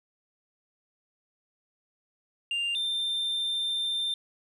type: tone pair in turn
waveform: sine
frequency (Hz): 2794 / 3587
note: F7 / A7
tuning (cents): 0 / +33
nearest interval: major third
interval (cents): 433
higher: second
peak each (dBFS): -24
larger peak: neither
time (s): 2.51-2.75 / 2.75-4.14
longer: second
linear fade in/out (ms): 2
effects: tanh soft clip ceiling -26 dBFS